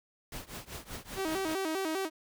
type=noise with tremolo; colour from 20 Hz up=pink; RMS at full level=-40 dBFS; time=0.32-1.54 s; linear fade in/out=2 ms; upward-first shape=triangle; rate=5.2 Hz; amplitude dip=95%
type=tone with vibrato; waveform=sawtooth; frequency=349.2 Hz; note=F4; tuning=in tune; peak=-27 dBFS; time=1.15-2.1 s; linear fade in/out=50 ms; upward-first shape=square; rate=5 Hz; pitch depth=170 cents each way
effects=none